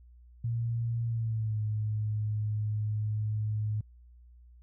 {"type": "tone with pitch glide", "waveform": "sine", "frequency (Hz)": [116.4, 106.74], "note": ["A#2", "G#2"], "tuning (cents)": [-2, 48], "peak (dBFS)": -28, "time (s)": [0.44, 3.81], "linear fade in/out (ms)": 5, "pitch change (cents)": -150, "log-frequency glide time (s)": [1.06, 1.61], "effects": ["added 60 Hz sine -52 dBFS peak until 4.62 s"]}